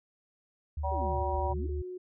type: tone with pitch glide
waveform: sine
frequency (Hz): 74.8 to 74.11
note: D2 to D2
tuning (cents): +32 to +16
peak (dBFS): -31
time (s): 0.77-1.82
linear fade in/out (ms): 5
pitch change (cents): -16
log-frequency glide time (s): 0.88-1.14
type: harmonic tone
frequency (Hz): 191.4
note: G3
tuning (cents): -41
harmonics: 3 / 4 / 5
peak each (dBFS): -36 / -35 / -34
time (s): 0.83-1.54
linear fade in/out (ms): 20
type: exponential two-way sweep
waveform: sine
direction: down then up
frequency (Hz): 420.6 to 46 to 420.6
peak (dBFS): -39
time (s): 0.91-1.7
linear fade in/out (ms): 10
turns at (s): 1.38
type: tone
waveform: sine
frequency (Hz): 364.8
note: F#4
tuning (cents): -24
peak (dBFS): -37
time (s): 1.01-1.98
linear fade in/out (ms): 10
effects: none